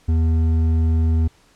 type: tone with hard clipping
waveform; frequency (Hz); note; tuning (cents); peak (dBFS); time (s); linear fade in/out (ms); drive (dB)
sine; 80.9; E2; -32; -16; 0.08-1.28; 10; 7
effects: pink hiss -55 dBFS RMS until 1.55 s + low-pass 9000 Hz 12 dB/octave